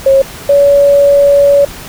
sine tone pair in turn, 541 / 566.6 Hz, C#5 / C#5, -42 / +38 cents, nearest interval minor second, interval 80 cents, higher second, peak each -3 dBFS, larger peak neither, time 0.06-0.22 / 0.49-1.65 s, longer second, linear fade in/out 5 ms, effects pink hiss -28 dBFS RMS until 1.88 s

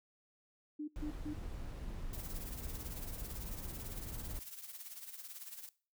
sine tone bursts, 300 Hz, D4, 37 cents sharp, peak -38 dBFS, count 3, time 0.79-1.34 s, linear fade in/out 10 ms, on 90 ms, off 140 ms
brown noise, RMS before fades -44 dBFS, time 0.96-4.39 s, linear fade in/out 0 ms
blue noise with tremolo, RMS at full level -46 dBFS, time 2.13-5.69 s, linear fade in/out 2 ms, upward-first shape triangle, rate 18 Hz, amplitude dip 75%
effects noise-tail reverb RT60 0.4 s tail -20 dB re dry

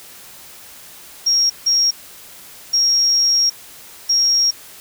sine tone bursts at uneven times, 5590 Hz, F8, 1 cent sharp, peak -12 dBFS, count 4, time 1.26-1.5 / 1.66-1.91 / 2.73-3.5 / 4.09-4.51 s, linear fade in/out 10 ms, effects white hiss -40 dBFS RMS until 4.8 s

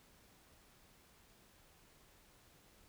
silence, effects pink hiss -66 dBFS RMS until 2.88 s

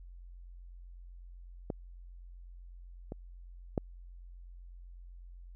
clicks, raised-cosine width 2 ms, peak -20 / -26 / -16 dBFS, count 3, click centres 1.702 / 3.121 / 3.778 s, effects added 44 Hz sine -47 dBFS peak until 5.55 s

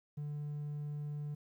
triangle tone, 147.4 Hz, D3, 7 cents sharp, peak -35 dBFS, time 0.17-1.35 s, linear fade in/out 10 ms, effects tanh soft clip ceiling -31 dBFS + 12-bit

